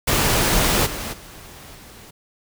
pink noise with level steps, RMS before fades -18 / -29 / -41 / -43 dBFS, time 0.07-2.11 s, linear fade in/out 10 ms, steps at 0.85 / 1.12 / 1.74 s, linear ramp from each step 20 ms, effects none

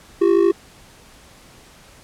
triangle ring-modulated tone, 369.2 Hz, F#4, 4 cents flat, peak -7 dBFS, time 0.21-0.52 s, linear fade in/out 10 ms, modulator 26.4 Hz, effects pink hiss -47 dBFS RMS until 2.03 s + low-pass 11000 Hz 12 dB/octave

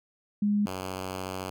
sine / 5% pulse tone pair in turn, 206.2 / 93.67 Hz, G#3 / F#2, -12 / +22 cents, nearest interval octave + major second, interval 1366 cents, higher first, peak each -22 / -22 dBFS, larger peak neither, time 0.42-0.66 / 0.66-1.5 s, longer second, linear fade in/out 5 ms, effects none

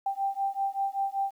sine beating tone pair, 784 / 789.2 Hz, G5 / G5, 0 / +11 cents, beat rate 5.2 Hz, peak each -30 dBFS, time 0.06-1.31 s, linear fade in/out 5 ms, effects 10-bit

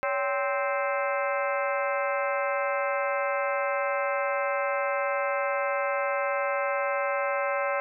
harmonic tone with a mistuned harmonic, 261.6 Hz, C4, in tune, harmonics 2 / 3 / 4 / 5 / 6 / 7 / 8 / 9 / 10, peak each -28 / -34 / -33 / -34 / -35 / -45 / -35 / -45 / -41 dBFS, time 0.03-7.8 s, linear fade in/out 0 ms, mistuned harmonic 2, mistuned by +130 cents, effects none

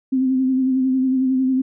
sine tone with vibrato, 260.7 Hz, C4, 6 cents flat, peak -15 dBFS, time 0.12-1.62 s, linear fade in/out 10 ms, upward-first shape sine, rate 11 Hz, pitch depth 32 cents each way, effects none

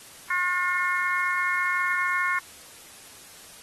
harmonic tone, 358.9 Hz, F4, 47 cents sharp, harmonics 3 / 4 / 5 / 6, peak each -28 / -28 / -28 / -28 dBFS, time 0.3-2.39 s, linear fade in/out 5 ms, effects white hiss -47 dBFS RMS until 3.62 s + AAC 32 kbps

